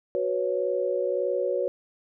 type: chord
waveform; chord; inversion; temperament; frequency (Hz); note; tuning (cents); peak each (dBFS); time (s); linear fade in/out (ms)
sine; F# suspended fourth; none; just; 370 / 493.3 / 555; F#4 / B4 / C#5; 0 / -2 / +2; -29 / -28 / -27; 0.15-1.68; 0
effects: none